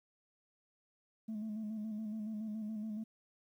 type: tone with vibrato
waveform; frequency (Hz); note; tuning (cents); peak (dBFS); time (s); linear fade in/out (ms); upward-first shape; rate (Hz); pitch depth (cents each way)
sine; 215.6; A3; -35; -36; 1.28-3.04; 10; square; 7.1; 40
effects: tanh soft clip ceiling -36 dBFS + 12-bit